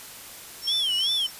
sine tone with tremolo, 5430 Hz, F8, 50 cents flat, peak -27 dBFS, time 0.61-1.32 s, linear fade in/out 50 ms, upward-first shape triangle, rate 2.8 Hz, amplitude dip 85%
triangle tone with vibrato, 3200 Hz, G7, 35 cents sharp, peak -21 dBFS, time 0.67-1.27 s, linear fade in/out 10 ms, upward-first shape sine, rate 2.7 Hz, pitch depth 170 cents each way
effects white hiss -42 dBFS RMS until 1.39 s + resampled to 32000 Hz

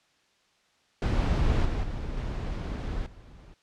brown noise with level steps, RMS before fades -24 / -29 / -34 / -32 / -48 dBFS, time 1.02-3.54 s, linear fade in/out 2 ms, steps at 1.65 / 1.83 / 2.17 / 3.06 s, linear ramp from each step 5 ms, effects white hiss -66 dBFS RMS until 3.62 s + low-pass 5000 Hz 12 dB/octave

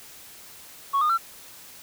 sine tone with pitch steps, 1108.7 / 1223.1 / 1349.3 Hz, C#6 / D#6 / E6, 0 / -30 / +40 cents, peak -17 dBFS, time 0.93-1.179 s, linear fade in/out 20 ms, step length 83 ms, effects tanh soft clip ceiling -17 dBFS + white hiss -46 dBFS RMS until 1.82 s

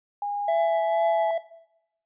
sine tone with pitch glide, 817 to 845.3 Hz, G#5 to G#5, -29 to +30 cents, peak -26 dBFS, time 0.22-1.31 s, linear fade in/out 2 ms, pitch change +59 cents, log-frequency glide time 0.43-0.95 s
triangle tone with vibrato, 665 Hz, E5, 15 cents sharp, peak -19 dBFS, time 0.48-1.38 s, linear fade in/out 5 ms, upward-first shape triangle, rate 2.2 Hz, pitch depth 13 cents each way
effects noise-tail reverb RT60 0.8 s tail -17 dB re dry + resampled to 8000 Hz

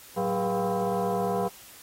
sine tone with frequency modulation, 110 Hz, A2, in tune, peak -24 dBFS, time 0.16-1.49 s, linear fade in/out 20 ms, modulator 297 Hz, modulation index 2.7, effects white hiss -49 dBFS RMS until 1.82 s + AAC 48 kbps

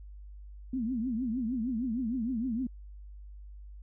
sine tone with vibrato, 240 Hz, B3, 49 cents flat, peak -29 dBFS, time 0.73-2.67 s, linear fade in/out 5 ms, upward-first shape triangle, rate 6.5 Hz, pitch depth 220 cents each way, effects added 50 Hz sine -44 dBFS peak until 3.82 s

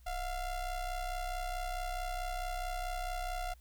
square ring-modulated tone, 343.7 Hz, F4, 28 cents flat, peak -33 dBFS, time 0.06-3.54 s, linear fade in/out 10 ms, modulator 376 Hz, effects added 60 Hz sine -56 dBFS peak until 3.6 s + white hiss -70 dBFS RMS until 3.6 s

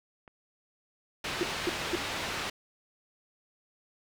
click, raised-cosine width 0.5 ms, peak -35 dBFS, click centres 0.278 s
white low-pass noise, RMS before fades -35 dBFS, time 1.24-2.5 s, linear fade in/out 5 ms, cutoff 3300 Hz, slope 12 dB/octave
sine tone bursts, 349.2 Hz, F4, in tune, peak -25 dBFS, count 3, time 1.41-1.953 s, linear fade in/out 0 ms, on 21 ms, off 240 ms
effects none

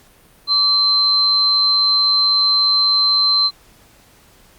sine tone pair together, 1151 / 4102 Hz, D6 / C8, -35 / -35 cents, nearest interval octave + minor seventh, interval 2200 cents, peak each -24 / -12 dBFS, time 0.47-3.51 s, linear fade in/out 50 ms, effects pink hiss -50 dBFS RMS until 4.58 s + Opus 48 kbps

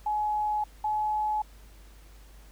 sine tone pair in turn, 845 / 851.4 Hz, G#5 / G#5, +30 / +43 cents, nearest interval unison, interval 13 cents, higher second, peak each -25 dBFS, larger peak neither, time 0.06-0.64 / 0.84-1.42 s, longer neither, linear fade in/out 5 ms, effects added 50 Hz sine -49 dBFS peak until 2.51 s + pink hiss -58 dBFS RMS until 2.51 s

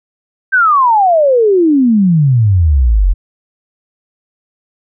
sine exponential sweep, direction down, 1587 to 41.2 Hz, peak -6 dBFS, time 0.52-3.14 s, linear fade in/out 20 ms, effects none

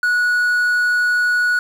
triangle tone, 1464 Hz, F#6, 19 cents flat, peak -12 dBFS, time 0.03-1.59 s, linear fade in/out 2 ms, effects 7-bit

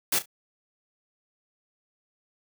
white noise with echo, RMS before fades -24 dBFS, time 0.12-0.19 s, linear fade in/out 5 ms, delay 34 ms, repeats 2, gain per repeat -14 dB, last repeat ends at 0.258 s, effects high-pass 150 Hz 12 dB/octave

